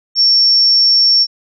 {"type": "tone", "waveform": "sine", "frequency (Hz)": 5460, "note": "F8", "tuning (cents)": -40, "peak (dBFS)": -7, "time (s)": [0.15, 1.27], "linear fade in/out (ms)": 50, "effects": []}